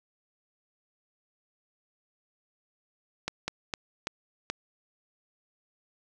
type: slowing click train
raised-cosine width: 0.2 ms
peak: -13 dBFS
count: 5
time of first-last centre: 3.28-4.5 s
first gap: 200 ms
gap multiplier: 1.29
effects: none